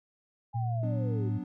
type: linear sweep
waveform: sine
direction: down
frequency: 824 to 357.1 Hz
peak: -37 dBFS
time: 0.53-1.3 s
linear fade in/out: 20 ms
type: tone with pitch glide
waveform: sine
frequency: 116.54 to 108.74 Hz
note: A#2 to A2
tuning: 0 to -20 cents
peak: -28 dBFS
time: 0.54-1.39 s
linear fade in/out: 20 ms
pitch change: -120 cents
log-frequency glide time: 1.01-1.28 s
type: chord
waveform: triangle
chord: B minor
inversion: second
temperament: equal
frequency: 185 / 246.9 / 293.7 Hz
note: F#3 / B3 / D4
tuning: 0 / 0 / 0 cents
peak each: -37 dBFS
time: 0.83-1.44 s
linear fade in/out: 2 ms
effects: none